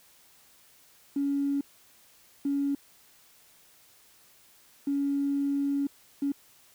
triangle tone bursts at uneven times, 280.9 Hz, C#4, 23 cents sharp, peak -21 dBFS, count 4, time 1.16-1.61 / 2.45-2.75 / 4.87-5.87 / 6.22-6.32 s, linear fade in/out 5 ms, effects tanh soft clip ceiling -23 dBFS + white hiss -59 dBFS RMS until 6.74 s

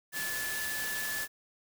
sine tone in noise, 1732 Hz, A6, 28 cents flat, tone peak -35 dBFS, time 0.12-1.28 s, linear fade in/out 50 ms, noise white, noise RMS -37 dBFS, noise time 0.12-1.28 s, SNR -1 dB, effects none

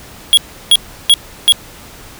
square tone bursts, 3322 Hz, G#7, in tune, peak -4 dBFS, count 4, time 0.33-1.522 s, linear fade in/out 0 ms, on 43 ms, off 340 ms, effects pink hiss -36 dBFS RMS until 2.19 s

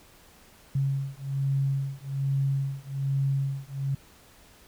sine beating tone pair, 136.5 / 137.7 Hz, C#3 / C#3, -26 / -11 cents, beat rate 1.2 Hz, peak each -28 dBFS, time 0.75-3.95 s, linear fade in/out 5 ms, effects pink hiss -55 dBFS RMS until 4.67 s

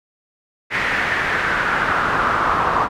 brown noise with band-pass filter sweep, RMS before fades -19 dBFS, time 0.7-2.89 s, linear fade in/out 50 ms, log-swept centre 2000 to 1100 Hz, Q 3.3, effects none

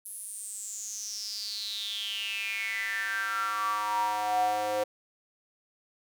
square tone with high-pass filter sweep, 105.1 Hz, G#2, 21 cents sharp, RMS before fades -32 dBFS, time 0.05-4.84 s, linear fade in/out 10 ms, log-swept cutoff 11000 to 560 Hz, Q 9.1, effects none

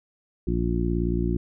harmonic tone, 58.27 Hz, A#1, in tune, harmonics 1 / 2 / 3 / 4 / 5 / 6, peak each -26 / -31 / -28 / -32 / -31 / -29 dBFS, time 0.47-1.37 s, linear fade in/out 5 ms, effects none

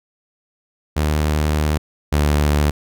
sawtooth tone pair in turn, 75.9 / 73.91 Hz, D#2 / D2, -42 / +12 cents, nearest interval unison, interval 46 cents, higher first, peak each -12 / -10 dBFS, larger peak second, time 0.96-1.78 / 2.12-2.71 s, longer first, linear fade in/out 10 ms, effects none

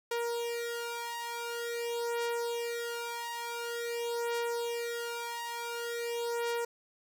sawtooth beating tone pair, 470.6 / 471.07 Hz, A#4 / A#4, +16 / +18 cents, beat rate 0.47 Hz, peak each -32 / -33 dBFS, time 0.11-6.65 s, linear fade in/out 5 ms, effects none

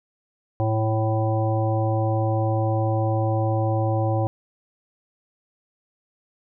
harmonic tone with a mistuned harmonic, 110 Hz, A2, in tune, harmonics 1 / 3 / 5 / 7 / 9, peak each -21 / -28 / -27 / -28 / -36 dBFS, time 0.6-4.27 s, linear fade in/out 0 ms, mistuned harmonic 3, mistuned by +16 cents, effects none

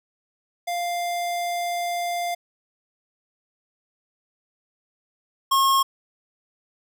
square tone pair in turn, 698 / 1082.4 Hz, F5 / C#6, -1 / -42 cents, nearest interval minor sixth, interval 759 cents, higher second, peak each -25 / -17 dBFS, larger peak second, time 0.67-2.35 / 5.51-5.83 s, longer first, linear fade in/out 10 ms, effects none

